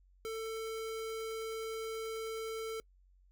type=tone; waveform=square; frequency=445.3 Hz; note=A4; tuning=21 cents sharp; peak=-38 dBFS; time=0.25-2.8 s; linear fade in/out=0 ms; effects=noise-tail reverb RT60 0.1 s tail -25 dB re dry + added 46 Hz sine -62 dBFS peak until 3.31 s